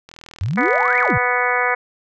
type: click train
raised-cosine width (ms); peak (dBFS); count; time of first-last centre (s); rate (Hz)
0.2; -21; 42; 0.09-1.102; 40.5
type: exponential two-way sweep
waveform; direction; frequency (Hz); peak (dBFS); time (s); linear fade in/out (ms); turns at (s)
sine; up then down; 83.2 to 2395 to 85.4; -18; 0.41-1.18; 5; 0.99
type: harmonic tone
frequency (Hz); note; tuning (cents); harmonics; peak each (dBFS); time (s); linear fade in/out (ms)
246.9; B3; 0; 2 / 3 / 4 / 5 / 6 / 7 / 8 / 9; -24 / -24 / -24 / -24 / -24 / -24 / -24 / -24; 0.57-1.75; 10
effects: none